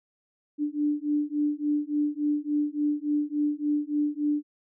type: beating tone pair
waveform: sine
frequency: 293.7 / 297.2 Hz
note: D4 / D4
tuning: 0 / +21 cents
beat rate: 3.5 Hz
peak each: -27 dBFS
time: 0.58-4.43 s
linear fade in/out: 50 ms
effects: none